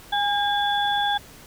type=tone cluster; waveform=sine; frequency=818 / 1614 / 3434 Hz; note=G#5 / G#6 / A7; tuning=-26 / -50 / -43 cents; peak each=-22 / -27 / -26 dBFS; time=0.12-1.18 s; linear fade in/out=10 ms; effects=pink hiss -46 dBFS RMS until 1.46 s